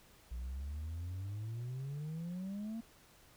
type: exponential sweep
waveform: sine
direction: up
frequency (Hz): 58.27 to 231.5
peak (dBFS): -36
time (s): 0.31-2.81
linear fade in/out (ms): 10
effects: tanh soft clip ceiling -38 dBFS + pink hiss -63 dBFS RMS until 3.36 s

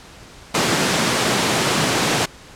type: high-pass noise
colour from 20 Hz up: pink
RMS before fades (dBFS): -18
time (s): 0.54-2.26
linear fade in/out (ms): 10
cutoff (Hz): 130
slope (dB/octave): 24
effects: pink hiss -42 dBFS RMS until 2.55 s + low-pass 8000 Hz 12 dB/octave

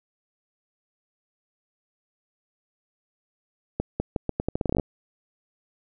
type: accelerating click train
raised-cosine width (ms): 2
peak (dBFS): -11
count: 15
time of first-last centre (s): 3.8-4.798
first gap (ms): 200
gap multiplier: 0.81
effects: none

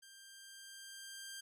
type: tone with level ramp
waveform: 10% pulse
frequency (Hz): 1587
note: G6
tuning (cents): +21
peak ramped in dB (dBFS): -48 to -37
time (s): 0.02-1.41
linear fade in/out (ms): 10
effects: none

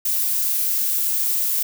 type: noise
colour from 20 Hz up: violet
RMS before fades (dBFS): -21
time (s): 0.05-1.63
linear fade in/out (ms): 5
effects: none

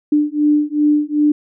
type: beating tone pair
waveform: sine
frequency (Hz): 296.2 / 298.8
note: D4 / D4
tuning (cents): +15 / +30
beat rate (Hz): 2.6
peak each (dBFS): -15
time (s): 0.12-1.32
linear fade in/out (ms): 5
effects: none

